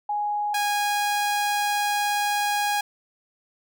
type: tone pair in turn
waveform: sine / sawtooth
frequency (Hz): 830.6 / 823.4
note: G#5 / G#5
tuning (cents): 0 / -15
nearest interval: unison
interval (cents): 15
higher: first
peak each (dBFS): -23 / -18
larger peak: second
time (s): 0.09-0.54 / 0.54-2.81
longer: second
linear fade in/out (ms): 5
effects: none